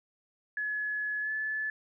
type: tone with pitch glide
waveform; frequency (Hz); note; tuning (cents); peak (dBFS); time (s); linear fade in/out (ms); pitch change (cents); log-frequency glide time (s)
sine; 1700 to 1731.7; G#6 to A6; +40 to -28; -30; 0.57-1.7; 2; +32; 1.21-1.31
effects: none